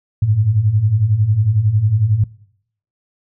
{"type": "beating tone pair", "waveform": "sine", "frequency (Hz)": [99.1, 110.1], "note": ["G2", "A2"], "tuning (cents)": [19, 2], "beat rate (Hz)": 11, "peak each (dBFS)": [-18, -12], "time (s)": [0.22, 2.24], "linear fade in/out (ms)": 5, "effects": ["noise-tail reverb RT60 0.7 s tail -22 dB re dry"]}